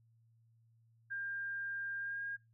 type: tone with pitch glide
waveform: sine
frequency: 1600 to 1622.3 Hz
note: G6 to G#6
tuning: +35 to -41 cents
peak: -38 dBFS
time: 1.1-2.37 s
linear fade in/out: 20 ms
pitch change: +24 cents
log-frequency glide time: 1.98-2.21 s
effects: noise-tail reverb RT60 0.2 s tail -19 dB re dry + added 114 Hz sine -66 dBFS peak until 2.53 s